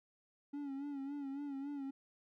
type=tone with vibrato; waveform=triangle; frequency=280 Hz; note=C#4; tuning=18 cents sharp; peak=-38 dBFS; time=0.53-1.91 s; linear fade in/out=10 ms; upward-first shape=sine; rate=3.6 Hz; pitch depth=63 cents each way; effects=none